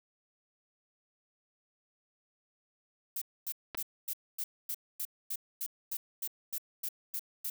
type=noise bursts; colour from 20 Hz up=violet; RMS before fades=-36 dBFS; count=15; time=3.16-7.5 s; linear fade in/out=5 ms; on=56 ms; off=250 ms
type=clicks; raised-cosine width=0.3 ms; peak=-25 dBFS; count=2; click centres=3.747 / 3.75 s
effects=none